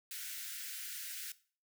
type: high-pass noise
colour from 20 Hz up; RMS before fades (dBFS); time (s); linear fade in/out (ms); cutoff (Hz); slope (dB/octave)
white; -44; 0.11-1.32; 2; 1400; 96
effects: noise-tail reverb RT60 0.4 s tail -17 dB re dry